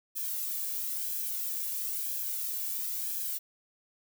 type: noise with flanger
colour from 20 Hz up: violet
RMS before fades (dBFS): -34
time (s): 0.15-3.39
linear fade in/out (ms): 20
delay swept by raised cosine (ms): 1.2 to 1.77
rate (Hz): 1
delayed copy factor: +0.55
effects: none